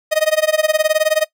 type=tone with tremolo; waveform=45% pulse; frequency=622.3 Hz; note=D#5; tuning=in tune; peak=-10 dBFS; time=0.11-1.25 s; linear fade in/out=20 ms; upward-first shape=sine; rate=19 Hz; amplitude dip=95%; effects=noise-tail reverb RT60 0.1 s tail -19 dB re dry